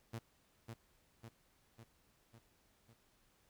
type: tone with echo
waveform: sawtooth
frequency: 115 Hz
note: A#2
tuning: 23 cents flat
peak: -38 dBFS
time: 0.13-0.19 s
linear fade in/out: 10 ms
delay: 550 ms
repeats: 5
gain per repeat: -4 dB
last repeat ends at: 2.94 s
effects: pink hiss -73 dBFS RMS until 3.49 s